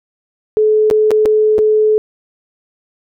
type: tone with dropouts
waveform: sine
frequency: 429.8 Hz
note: A4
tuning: 41 cents flat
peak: -8 dBFS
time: 0.57-1.98 s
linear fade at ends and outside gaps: 0 ms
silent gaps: 0.901-0.911 / 1.107-1.115 / 1.254-1.258 / 1.582-1.589 s
effects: none